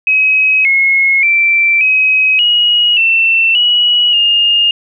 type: tone with pitch steps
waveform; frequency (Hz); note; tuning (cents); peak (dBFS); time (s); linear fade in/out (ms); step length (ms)
sine; 2545 / 2169 / 2343 / 2538 / 2896 / 2684 / 2921 / 2832; D#7 / C#7 / D7 / D#7 / F#7 / E7 / F#7 / F7; +39 / -38 / -5 / +34 / -38 / +31 / -23 / +23; -7; 0.07-4.71; 2; 580
effects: none